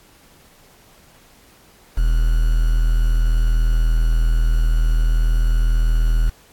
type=tone with quantisation; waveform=triangle; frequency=40.21 Hz; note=E1; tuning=42 cents flat; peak=-11 dBFS; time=1.97-6.3 s; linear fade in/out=10 ms; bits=6; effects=pink hiss -51 dBFS RMS until 6.52 s + AAC 64 kbps